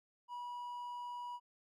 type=tone; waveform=triangle; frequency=972 Hz; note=B5; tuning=28 cents flat; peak=-40 dBFS; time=0.28-1.4 s; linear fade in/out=50 ms; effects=none